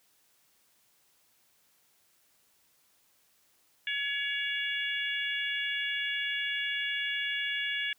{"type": "harmonic tone", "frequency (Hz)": 564, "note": "C#5", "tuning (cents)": 30, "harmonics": [3, 4, 5, 6], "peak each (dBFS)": [-34, -35, -36, -37], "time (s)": [3.87, 7.93], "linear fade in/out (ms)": 2, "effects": ["white hiss -68 dBFS RMS until 7.98 s", "high-pass 60 Hz 12 dB/octave"]}